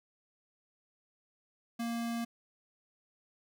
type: tone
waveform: square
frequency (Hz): 233.1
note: A#3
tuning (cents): 0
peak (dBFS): -34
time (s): 1.79-2.25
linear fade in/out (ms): 10
effects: none